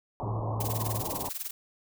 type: low-pass noise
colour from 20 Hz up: white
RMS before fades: -36 dBFS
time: 0.2-1.29 s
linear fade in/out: 0 ms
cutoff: 1100 Hz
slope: 96 dB/octave
type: tone with vibrato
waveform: sine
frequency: 110 Hz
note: A2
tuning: in tune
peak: -30 dBFS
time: 0.23-1.01 s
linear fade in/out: 5 ms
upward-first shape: triangle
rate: 18 Hz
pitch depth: 8 cents each way
type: noise with tremolo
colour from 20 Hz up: blue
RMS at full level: -33 dBFS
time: 0.6-1.51 s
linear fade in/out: 5 ms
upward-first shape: sine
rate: 20 Hz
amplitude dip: 85%
effects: none